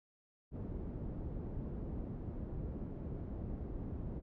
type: low-pass noise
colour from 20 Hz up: pink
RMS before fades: -42 dBFS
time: 0.51-4.22 s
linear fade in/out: 50 ms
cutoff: 340 Hz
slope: 12 dB/octave
effects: none